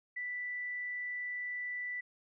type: tone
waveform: sine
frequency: 1975.5 Hz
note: B6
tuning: in tune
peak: -36 dBFS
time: 0.16-2.01 s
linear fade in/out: 10 ms
effects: none